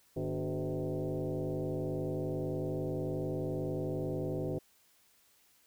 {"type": "tone with frequency modulation", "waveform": "sine", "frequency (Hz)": 107.4, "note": "A2", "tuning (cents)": -41, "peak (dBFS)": -32, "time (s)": [0.16, 4.59], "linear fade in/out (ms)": 10, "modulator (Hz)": 133, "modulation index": 3.5, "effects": ["white hiss -67 dBFS RMS until 5.66 s"]}